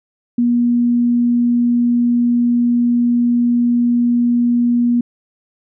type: tone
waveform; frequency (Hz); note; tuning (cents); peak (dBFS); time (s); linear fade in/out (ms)
sine; 240; B3; -49; -11; 0.38-5.01; 5
effects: none